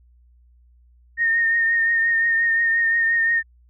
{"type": "tone with vibrato", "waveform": "sine", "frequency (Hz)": 1838, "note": "A#6", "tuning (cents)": -25, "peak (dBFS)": -16, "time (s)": [1.17, 3.43], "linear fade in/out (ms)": 50, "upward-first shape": "triangle", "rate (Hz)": 5.7, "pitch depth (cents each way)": 30, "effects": ["added 60 Hz sine -51 dBFS peak until 3.69 s"]}